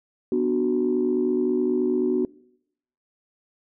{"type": "chord", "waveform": "sine", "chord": "B minor", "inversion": "none", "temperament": "just", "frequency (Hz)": [246.9, 296.3, 370.4], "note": ["B3", "D4", "F#4"], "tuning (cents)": [0, 15, 2], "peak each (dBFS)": [-24, -26, -21], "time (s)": [0.32, 2.25], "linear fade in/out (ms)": 2, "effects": ["noise-tail reverb RT60 0.8 s tail -24 dB re dry", "tanh soft clip ceiling -12 dBFS"]}